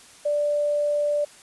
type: tone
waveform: sine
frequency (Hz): 587.3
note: D5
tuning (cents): 0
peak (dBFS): -20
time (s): 0.25-1.25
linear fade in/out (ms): 10
effects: white hiss -49 dBFS RMS until 1.42 s + resampled to 24000 Hz